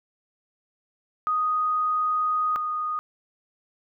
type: tone pair in turn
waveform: sine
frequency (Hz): 1244.5 / 1235.9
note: D#6 / D#6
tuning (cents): 0 / -12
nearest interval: unison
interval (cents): 12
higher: first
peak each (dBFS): -21 / -25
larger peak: first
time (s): 1.27-2.56 / 2.56-2.99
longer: first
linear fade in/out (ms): 0
effects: none